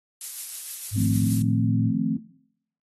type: noise with tremolo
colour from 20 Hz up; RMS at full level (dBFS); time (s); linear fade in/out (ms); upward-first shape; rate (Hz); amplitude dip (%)
violet; -29; 0.21-1.42; 2; triangle; 6.5; 35
type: tone with pitch glide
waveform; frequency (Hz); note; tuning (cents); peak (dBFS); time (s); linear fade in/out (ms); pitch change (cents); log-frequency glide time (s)
sine; 103.83 to 112.58; G#2 to A2; 0 to +40; -23; 0.91-1.93; 50; +140; 1.09-1.44
type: chord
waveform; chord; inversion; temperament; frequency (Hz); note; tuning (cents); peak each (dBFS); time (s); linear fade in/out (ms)
sine; F dominant seventh; third; equal; 155.56 / 174.61 / 220 / 261.6; Eb3 / F3 / A3 / C4; 0 / 0 / 0 / 0; -30 / -28 / -27 / -26; 0.96-2.17; 10
effects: noise-tail reverb RT60 0.7 s tail -19 dB re dry + AAC 32 kbps